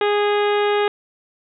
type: harmonic tone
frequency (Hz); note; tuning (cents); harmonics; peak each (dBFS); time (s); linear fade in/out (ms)
412.7; G#4; -11; 1 / 2 / 3 / 4 / 5 / 6 / 7 / 8 / 9; -17 / -23 / -27 / -29 / -31 / -33 / -34 / -35 / -36; 0.01-0.88; 2
effects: none